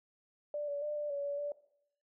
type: tone with pitch steps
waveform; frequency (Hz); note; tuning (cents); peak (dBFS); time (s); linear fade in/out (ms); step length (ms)
sine; 589 / 573 / 596 / 591 / 567 / 571 / 581; D5 / D5 / D5 / D5 / C#5 / D5 / D5; +5 / -43 / +25 / +11 / +39 / -49 / -19; -34; 0.54-1.52; 2; 140
effects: noise-tail reverb RT60 0.7 s tail -17 dB re dry